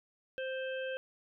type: harmonic tone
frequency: 523.3 Hz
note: C5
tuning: in tune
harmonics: 1 / 3 / 5 / 6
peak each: -36 / -42 / -47 / -49 dBFS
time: 0.38-0.97 s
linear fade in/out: 0 ms
effects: none